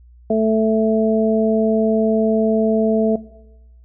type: harmonic tone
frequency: 220 Hz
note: A3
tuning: in tune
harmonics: 1 / 2 / 3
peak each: -18 / -18 / -18 dBFS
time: 0.3-3.16 s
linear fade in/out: 5 ms
effects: noise-tail reverb RT60 0.9 s tail -19 dB re dry + added 60 Hz sine -43 dBFS peak until 3.84 s